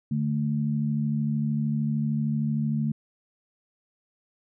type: tone pair together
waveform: sine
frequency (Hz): 146.83 / 220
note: D3 / A3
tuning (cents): 0 / 0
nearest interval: perfect fifth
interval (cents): 700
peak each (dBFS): -26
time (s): 0.11-2.92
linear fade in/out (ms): 5
effects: none